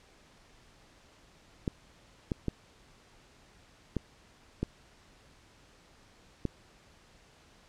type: clicks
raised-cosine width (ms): 3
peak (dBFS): -17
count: 6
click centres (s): 1.678 / 2.318 / 2.483 / 3.967 / 4.63 / 6.453
effects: pink hiss -60 dBFS RMS until 7.68 s + low-pass 7000 Hz 12 dB/octave